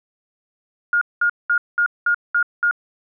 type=tone bursts; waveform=sine; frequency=1423 Hz; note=F6; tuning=32 cents sharp; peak=-14 dBFS; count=7; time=0.93-2.711 s; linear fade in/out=2 ms; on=83 ms; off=200 ms; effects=none

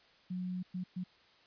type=tone bursts at uneven times; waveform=sine; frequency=182 Hz; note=F#3; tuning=28 cents flat; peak=-35 dBFS; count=3; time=0.3-0.63 / 0.74-0.84 / 0.96-1.04 s; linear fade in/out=10 ms; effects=white hiss -64 dBFS RMS until 1.46 s + resampled to 11025 Hz

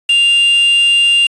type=tone with quantisation; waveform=triangle; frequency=2794 Hz; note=F7; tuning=in tune; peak=-6 dBFS; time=0.09-1.27 s; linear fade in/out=5 ms; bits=4; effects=resampled to 22050 Hz

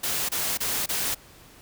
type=noise bursts; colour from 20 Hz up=white; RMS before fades=-27 dBFS; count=4; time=0.03-1.148 s; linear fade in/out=10 ms; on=260 ms; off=26 ms; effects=pink hiss -51 dBFS RMS until 1.61 s

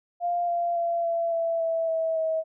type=tone with pitch steps; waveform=sine; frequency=698.5 / 690.1 / 681.8 / 673.5 / 665.4 / 657.4 / 649.5 / 641.6 Hz; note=F5 / F5 / F5 / E5 / E5 / E5 / E5 / E5; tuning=0 / -21 / -42 / +37 / +16 / -5 / -26 / -47 cents; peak=-23 dBFS; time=0.2-2.44 s; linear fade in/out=50 ms; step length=280 ms; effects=none

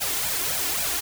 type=noise with flanger; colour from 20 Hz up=white; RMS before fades=-26 dBFS; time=0-1.01 s; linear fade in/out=20 ms; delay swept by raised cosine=1.2 to 2.9 ms; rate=3.7 Hz; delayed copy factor=+0.75; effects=none

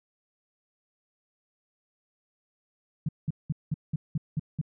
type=tone bursts; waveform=sine; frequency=152.9 Hz; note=D#3; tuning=30 cents flat; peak=-24 dBFS; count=8; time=3.06-4.614 s; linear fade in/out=5 ms; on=28 ms; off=190 ms; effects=none

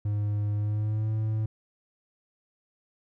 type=tone with pitch glide; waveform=triangle; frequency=103.83 to 109.06 Hz; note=G#2 to A2; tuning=0 to -15 cents; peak=-23 dBFS; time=0.05-1.46 s; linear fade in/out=5 ms; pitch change=+85 cents; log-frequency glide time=0.55-1.11 s; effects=none

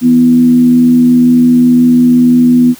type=tone with frequency modulation; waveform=sine; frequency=246.9 Hz; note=B3; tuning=in tune; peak=-3 dBFS; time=0.01-2.75 s; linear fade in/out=50 ms; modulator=82 Hz; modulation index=0.33; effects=white hiss -36 dBFS RMS until 2.79 s

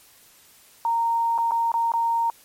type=tone with dropouts; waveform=sine; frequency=925 Hz; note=A#5; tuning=14 cents flat; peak=-19 dBFS; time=0.85-2.3 s; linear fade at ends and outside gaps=1 ms; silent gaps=1.379-1.385 / 1.51-1.518 / 1.718-1.74 / 1.919-1.937 s; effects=white hiss -53 dBFS RMS until 2.44 s + MP3 64 kbps

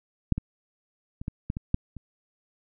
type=clicks; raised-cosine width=5 ms; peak=-8 / -16 / -24 / -18 / -16 / -19 / -9 / -27 dBFS; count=8; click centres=0.323 / 0.38 / 1.215 / 1.281 / 1.501 / 1.569 / 1.744 / 1.967 s; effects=none

